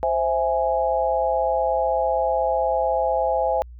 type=chord; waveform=sine; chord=C augmented; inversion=none; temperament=equal; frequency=523.3 / 659.3 / 830.6 Hz; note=C5 / E5 / G#5; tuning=0 / 0 / 0 cents; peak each=-23 dBFS; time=0.03-3.62 s; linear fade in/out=0 ms; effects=added 60 Hz sine -38 dBFS peak until 3.79 s